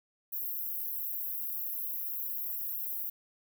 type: high-pass noise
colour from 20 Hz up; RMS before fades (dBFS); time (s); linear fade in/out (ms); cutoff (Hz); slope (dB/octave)
pink; -36; 0.32-3.1; 10; 12000; 96
effects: none